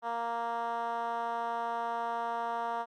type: tone with band-pass filter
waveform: 10% pulse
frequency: 233.1 Hz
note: A#3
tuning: in tune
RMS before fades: -34 dBFS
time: 0.02-2.86 s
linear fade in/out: 50 ms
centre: 860 Hz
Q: 2.3
effects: Opus 48 kbps